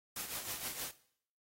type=noise with tremolo; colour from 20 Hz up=white; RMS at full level=-39 dBFS; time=0.16-0.91 s; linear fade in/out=2 ms; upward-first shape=triangle; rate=6.4 Hz; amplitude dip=65%; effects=noise-tail reverb RT60 0.6 s tail -17 dB re dry + AAC 48 kbps